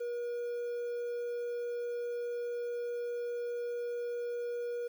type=tone with quantisation; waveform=triangle; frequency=479.4 Hz; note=A#4; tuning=48 cents sharp; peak=-32 dBFS; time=0-4.88 s; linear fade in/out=10 ms; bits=10; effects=none